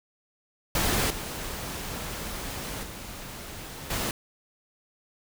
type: noise with level steps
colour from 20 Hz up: pink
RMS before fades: -25 / -35 / -40 / -29 dBFS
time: 0.75-4.11 s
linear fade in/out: 2 ms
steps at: 1.1 / 2.83 / 3.9 s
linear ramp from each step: 5 ms
effects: none